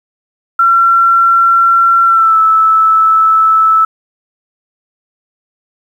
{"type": "tone with pitch glide", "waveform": "sine", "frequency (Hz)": [1360, 1310.6], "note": ["F6", "E6"], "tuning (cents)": [-46, -10], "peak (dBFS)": -5, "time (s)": [0.59, 3.85], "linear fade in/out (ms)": 5, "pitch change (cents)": -64, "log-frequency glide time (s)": [2.05, 2.39], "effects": ["7-bit"]}